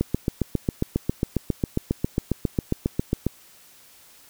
click train, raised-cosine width 3 ms, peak -8 dBFS, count 25, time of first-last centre 0.01-3.266 s, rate 7.37 Hz, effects white hiss -52 dBFS RMS until 4.29 s

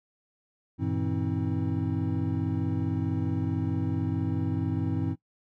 triangle tone cluster, 97.8 / 117.8 / 162.4 / 264.2 / 319.8 Hz, G2 / A#2 / E3 / C4 / D#4, -4 / +19 / -26 / +17 / +48 cents, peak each -29 / -32 / -31 / -30 / -32 dBFS, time 0.78-5.16 s, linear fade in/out 50 ms, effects noise-tail reverb RT60 0.1 s tail -18 dB re dry

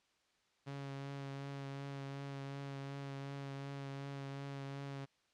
sawtooth tone with vibrato, 138.59 Hz, C#3, in tune, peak -39 dBFS, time 0.66-5.06 s, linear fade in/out 20 ms, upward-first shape triangle, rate 2.7 Hz, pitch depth 19 cents each way, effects white hiss -75 dBFS RMS until 5.33 s + low-pass 5000 Hz 12 dB/octave

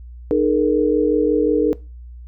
sine tone cluster, 304.6 / 425 / 470.6 Hz, D#4 / G#4 / A#4, -37 / +40 / +16 cents, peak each -18 dBFS, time 0.31-1.73 s, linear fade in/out 0 ms, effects noise-tail reverb RT60 0.3 s tail -21 dB re dry + added 60 Hz sine -34 dBFS peak until 2.27 s

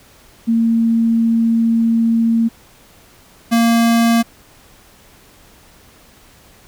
sine / square tone pair in turn, 228.7 / 231.5 Hz, A#3 / A#3, -33 / -12 cents, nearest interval unison, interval 21 cents, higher second, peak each -11 dBFS, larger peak neither, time 0.47-2.49 / 3.51-4.23 s, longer first, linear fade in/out 20 ms, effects pink hiss -47 dBFS RMS until 6.67 s

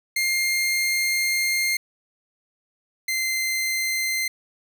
sawtooth tone pair in turn, 2115 / 2079 Hz, C7 / C7, +18 / -12 cents, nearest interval unison, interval 30 cents, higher first, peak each -17 / -19 dBFS, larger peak first, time 0.16-1.77 / 3.08-4.28 s, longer first, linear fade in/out 5 ms, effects none

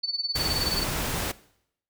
sine tone with tremolo, 4494 Hz, C#8, 23 cents sharp, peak -23 dBFS, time 0.03-0.84 s, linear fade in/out 10 ms, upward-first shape sine, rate 19 Hz, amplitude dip 85%
pink noise, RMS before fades -29 dBFS, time 0.35-1.32 s, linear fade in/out 10 ms
effects noise-tail reverb RT60 0.7 s tail -19 dB re dry

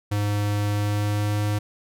square tone with pitch glide, 103.2 to 104.28 Hz, G#2 to G#2, -10 to +8 cents, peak -22 dBFS, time 0.11-1.59 s, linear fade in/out 10 ms, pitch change +18 cents, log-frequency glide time 0.68-1.43 s, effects none

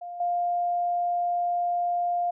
sine tone with level steps, 702 Hz, F5, 9 cents sharp, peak -34 / -23 dBFS, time 0.01-2.31 s, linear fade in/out 10 ms, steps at 0.2 s, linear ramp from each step 5 ms, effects none

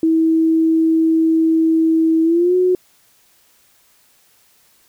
sine tone with pitch glide, 323.3 to 365 Hz, E4 to F#4, -34 to -24 cents, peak -11 dBFS, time 0.03-2.75 s, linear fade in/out 2 ms, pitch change +210 cents, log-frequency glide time 2.23-2.55 s, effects white hiss -55 dBFS RMS until 4.88 s

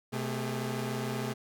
sawtooth tone cluster, 127 / 219.1 / 405 Hz, B2 / A3 / G#4, +49 / -7 / -43 cents, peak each -31 / -32 / -35 dBFS, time 0.12-1.34 s, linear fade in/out 20 ms, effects none

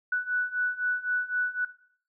sine beating tone pair, 1480 / 1483.9 Hz, F#6 / F#6, 0 / +5 cents, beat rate 3.9 Hz, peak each -31 / -27 dBFS, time 0.12-1.65 s, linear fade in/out 5 ms, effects noise-tail reverb RT60 0.6 s tail -18 dB re dry

